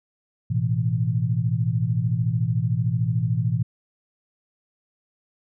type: chord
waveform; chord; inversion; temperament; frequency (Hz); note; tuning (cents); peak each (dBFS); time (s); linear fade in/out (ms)
sine; A suspended second; none; equal; 110 / 123.47 / 164.81; A2 / B2 / E3; 0 / 0 / 0; -24 / -23 / -26; 0.5-3.63; 10
effects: none